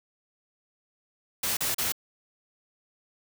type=noise bursts; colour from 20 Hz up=white; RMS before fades=-28 dBFS; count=3; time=1.43-1.922 s; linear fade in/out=5 ms; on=140 ms; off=36 ms; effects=none